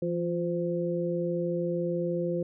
sine tone cluster, 170.6 / 350.7 / 517 Hz, F3 / F4 / C5, -40 / +7 / -21 cents, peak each -31 dBFS, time 0.02-2.43 s, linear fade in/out 5 ms, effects none

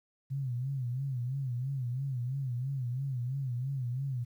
sine tone with vibrato, 129.4 Hz, C3, 19 cents flat, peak -31 dBFS, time 0.3-4.25 s, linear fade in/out 20 ms, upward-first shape sine, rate 3 Hz, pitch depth 130 cents each way, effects 11-bit

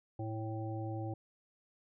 harmonic tone with a mistuned harmonic, 110 Hz, A2, in tune, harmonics 1 / 3 / 5 / 7, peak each -38 / -42 / -47 / -46 dBFS, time 0.19-1.14 s, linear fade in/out 5 ms, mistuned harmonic 7, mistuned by +20 cents, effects none

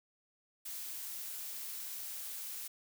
blue noise, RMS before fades -43 dBFS, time 0.65-2.68 s, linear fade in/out 10 ms, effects none

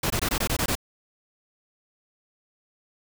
pink noise bursts, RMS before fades -25 dBFS, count 8, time 0.03-0.753 s, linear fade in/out 5 ms, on 72 ms, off 21 ms, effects none

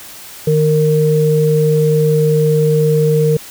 sine tone pair together, 153.78 / 461.2 Hz, D#3 / A#4, -20 / -19 cents, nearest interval octave + perfect fifth, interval 1901 cents, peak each -12 dBFS, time 0.47-3.37 s, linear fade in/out 5 ms, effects white hiss -34 dBFS RMS until 3.5 s

